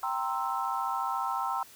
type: chord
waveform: sine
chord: C dominant seventh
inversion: second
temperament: equal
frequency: 784 / 932.3 / 1046.5 / 1318.5 Hz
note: G5 / Bb5 / C6 / E6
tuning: 0 / 0 / 0 / 0 cents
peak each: -34 dBFS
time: 0.03-1.63 s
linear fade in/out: 2 ms
effects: white hiss -53 dBFS RMS until 1.75 s